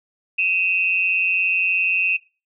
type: tone pair together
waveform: sine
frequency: 2533 / 2716 Hz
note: D#7 / F7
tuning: +30 / -49 cents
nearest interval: minor second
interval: 121 cents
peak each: -18 / -21 dBFS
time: 0.38-2.17 s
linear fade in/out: 10 ms
effects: noise-tail reverb RT60 0.3 s tail -19 dB re dry